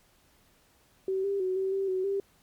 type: tone with pitch steps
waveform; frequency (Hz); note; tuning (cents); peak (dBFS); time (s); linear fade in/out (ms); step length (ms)
sine; 381.6 / 397.3 / 372.1 / 382.7 / 389.3 / 373.9 / 395.1; G4 / G4 / F#4 / G4 / G4 / F#4 / G4; -47 / +23 / +10 / -42 / -12 / +18 / +14; -26; 1.08-2.2; 2; 160
effects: pink hiss -64 dBFS RMS until 2.42 s + MP3 96 kbps